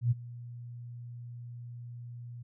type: tone with ADSR envelope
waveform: sine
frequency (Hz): 120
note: B2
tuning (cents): -49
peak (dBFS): -21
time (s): 0.01-2.43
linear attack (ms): 100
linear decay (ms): 24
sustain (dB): -20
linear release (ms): 11
effects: none